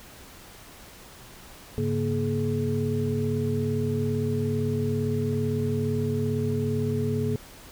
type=tone cluster; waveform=sine; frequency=101.6 / 139.3 / 235.6 / 423.9 Hz; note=G#2 / C#3 / A#3 / G#4; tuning=-38 / +9 / +19 / +35 cents; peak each=-29 dBFS; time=1.78-7.36 s; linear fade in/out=0 ms; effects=pink hiss -47 dBFS RMS until 7.71 s